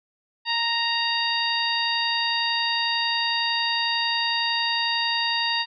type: harmonic tone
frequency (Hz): 931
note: A#5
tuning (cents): -2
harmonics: 1 / 2 / 3 / 4 / 5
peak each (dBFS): -28 / -28 / -28 / -28 / -28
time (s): 0.45-5.66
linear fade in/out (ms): 50
effects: none